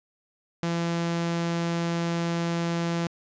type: tone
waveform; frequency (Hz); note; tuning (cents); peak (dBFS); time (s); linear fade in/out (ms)
sawtooth; 169.3; E3; +46; -21; 0.63-3.07; 0
effects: resampled to 16000 Hz + 10-bit